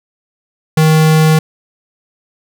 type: tone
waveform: square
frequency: 157.1 Hz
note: D#3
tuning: 17 cents sharp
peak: -7 dBFS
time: 0.77-1.39 s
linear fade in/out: 5 ms
effects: none